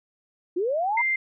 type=linear sweep; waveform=sine; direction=up; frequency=329.6 to 981 Hz; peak=-22 dBFS; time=0.56-1.02 s; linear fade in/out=10 ms
type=tone; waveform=sine; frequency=2093 Hz; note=C7; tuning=in tune; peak=-21 dBFS; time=0.97-1.16 s; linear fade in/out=5 ms
effects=none